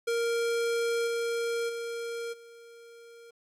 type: tone with level steps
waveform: square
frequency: 466.2 Hz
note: A#4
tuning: in tune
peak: -27 / -29 / -34 / -49 dBFS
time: 0.07-3.31 s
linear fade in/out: 10 ms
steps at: 1.06 / 1.68 / 2.32 s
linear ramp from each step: 20 ms
effects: low-pass 11000 Hz 12 dB/octave + 11-bit